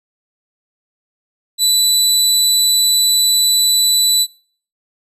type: tone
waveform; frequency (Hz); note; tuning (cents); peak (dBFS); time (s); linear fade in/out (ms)
25% pulse; 3974; B7; +10; -7; 1.58-4.27; 50
effects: noise-tail reverb RT60 0.5 s tail -23 dB re dry + resampled to 32000 Hz